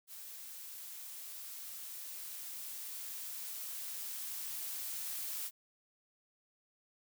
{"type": "noise with level ramp", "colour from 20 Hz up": "blue", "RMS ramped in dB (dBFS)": [-49, -40], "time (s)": [0.07, 5.51], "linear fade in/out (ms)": 50, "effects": []}